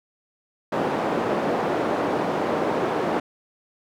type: band-pass noise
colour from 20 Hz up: white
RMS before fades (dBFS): -24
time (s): 0.72-3.2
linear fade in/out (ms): 5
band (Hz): 230 to 650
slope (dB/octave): 12
effects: none